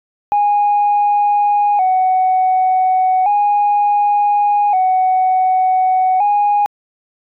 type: tone with vibrato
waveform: sine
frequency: 784 Hz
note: G5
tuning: in tune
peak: -9 dBFS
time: 0.32-6.66 s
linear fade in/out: 0 ms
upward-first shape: square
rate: 0.34 Hz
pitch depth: 85 cents each way
effects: tanh soft clip ceiling -7 dBFS